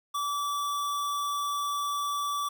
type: tone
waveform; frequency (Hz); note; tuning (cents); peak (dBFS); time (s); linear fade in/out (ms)
square; 1155; D6; -29; -29; 0.14-2.49; 10
effects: 10-bit